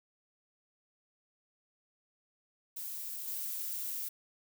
violet noise with level steps, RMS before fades -41 / -38 dBFS, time 2.76-4.09 s, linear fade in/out 10 ms, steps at 3.27 s, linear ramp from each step 10 ms, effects none

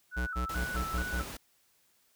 sine tone with vibrato, 1396.9 Hz, F6, in tune, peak -35 dBFS, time 0.11-1.25 s, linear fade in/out 50 ms, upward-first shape square, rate 2.3 Hz, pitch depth 100 cents each way
square tone bursts, 61.74 Hz, B1, in tune, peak -31 dBFS, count 6, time 0.16-1.23 s, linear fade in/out 20 ms, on 110 ms, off 82 ms
pink noise, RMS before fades -42 dBFS, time 0.49-1.37 s, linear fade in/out 5 ms
effects white hiss -69 dBFS RMS until 2.15 s

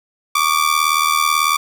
sawtooth ring-modulated tone, 1163 Hz, D6, 17 cents flat, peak -7 dBFS, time 0.35-1.57 s, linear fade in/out 5 ms, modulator 39.1 Hz, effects none

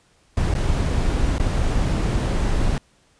brown noise with dropouts, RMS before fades -20 dBFS, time 0.37-2.78 s, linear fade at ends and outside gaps 2 ms, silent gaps 0.54-0.55 / 1.383-1.397 s, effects pink hiss -59 dBFS RMS until 3.19 s + resampled to 22050 Hz

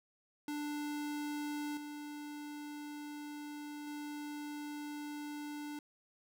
square tone with level steps, 295 Hz, D4, 8 cents sharp, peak -38 / -44 / -42 dBFS, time 0.48-5.79 s, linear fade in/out 2 ms, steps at 1.77 / 3.87 s, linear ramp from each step 2 ms, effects none

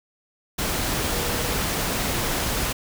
sine tone in noise, 479.7 Hz, A#4, 50 cents sharp, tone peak -32 dBFS, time 1.11-1.55 s, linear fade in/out 10 ms, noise pink, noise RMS -25 dBFS, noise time 0.58-2.73 s, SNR -10 dB, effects none

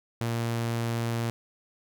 sawtooth tone, 116.4 Hz, A#2, 2 cents flat, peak -23 dBFS, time 0.21-1.3 s, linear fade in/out 0 ms, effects none

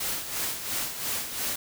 white noise with tremolo, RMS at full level -29 dBFS, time 0-1.56 s, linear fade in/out 5 ms, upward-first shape sine, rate 2.9 Hz, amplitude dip 60%, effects none

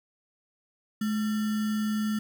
sine tone with sample-and-hold, 213.8 Hz, A3, 49 cents flat, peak -25 dBFS, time 1.01-2.19 s, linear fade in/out 5 ms, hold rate 1575 Hz, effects none

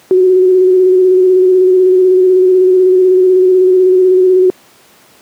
sine tone with vibrato, 370 Hz, F#4, in tune, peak -4 dBFS, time 0.11-4.5 s, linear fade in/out 0 ms, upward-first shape square, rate 16 Hz, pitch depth 22 cents each way, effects pink hiss -44 dBFS RMS until 5.21 s + high-pass 200 Hz 12 dB/octave

